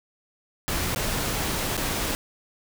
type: noise with dropouts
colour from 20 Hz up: pink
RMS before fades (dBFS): -27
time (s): 0.68-2.15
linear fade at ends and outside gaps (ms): 0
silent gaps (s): 0.948-0.96 / 1.769-1.776
effects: none